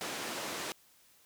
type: band-pass noise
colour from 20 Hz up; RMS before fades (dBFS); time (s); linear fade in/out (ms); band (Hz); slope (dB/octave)
pink; -39; 0.01-0.72; 0; 300 to 9600; 12
effects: white hiss -64 dBFS RMS until 1.25 s